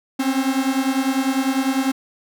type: beating tone pair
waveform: 45% pulse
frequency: 261.6 / 271.6 Hz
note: C4 / C#4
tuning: 0 / -35 cents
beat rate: 10 Hz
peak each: -21 dBFS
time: 0.19-1.92 s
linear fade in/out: 10 ms
effects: none